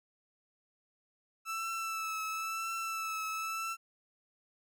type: tone with vibrato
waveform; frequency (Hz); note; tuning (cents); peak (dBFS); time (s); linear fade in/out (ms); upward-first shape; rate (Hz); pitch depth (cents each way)
30% pulse; 1318.5; E6; 0; -32; 1.45-3.77; 50; triangle; 0.97; 33
effects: none